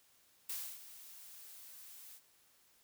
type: noise with ADSR envelope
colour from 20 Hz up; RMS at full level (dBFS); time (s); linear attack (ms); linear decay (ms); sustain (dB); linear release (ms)
blue; -40; 0.49-2.21; 6; 290; -14; 65
effects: white hiss -69 dBFS RMS until 2.83 s